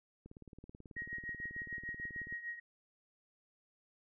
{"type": "click train", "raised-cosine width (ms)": 3, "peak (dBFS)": -39, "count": 39, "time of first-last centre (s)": [0.26, 2.325], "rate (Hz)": 18.4}
{"type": "tone with tremolo", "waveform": "sine", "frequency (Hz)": 1887, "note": "A#6", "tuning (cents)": 21, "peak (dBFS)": -37, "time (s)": [0.96, 2.6], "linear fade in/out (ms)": 10, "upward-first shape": "triangle", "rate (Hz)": 6.7, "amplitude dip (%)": 80}
{"effects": []}